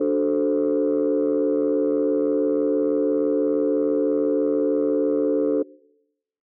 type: chord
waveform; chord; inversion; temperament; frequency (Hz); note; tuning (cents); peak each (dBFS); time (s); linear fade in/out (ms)
sine; D dominant seventh; none; equal with one note detuned; 293.7 / 373.9 / 440 / 523.3; D4 / F#4 / A4 / C5; 0 / +18 / 0 / 0; -21 / -27 / -21 / -24; 0-5.63; 10
effects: noise-tail reverb RT60 0.9 s tail -24 dB re dry + tanh soft clip ceiling -12 dBFS